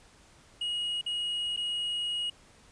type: tone with dropouts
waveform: triangle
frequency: 2890 Hz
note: F#7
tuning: 41 cents flat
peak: -28 dBFS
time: 0.61-2.3 s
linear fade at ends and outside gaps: 5 ms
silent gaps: 1.013-1.062 / 1.564-1.573 s
effects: pink hiss -58 dBFS RMS until 2.71 s + resampled to 22050 Hz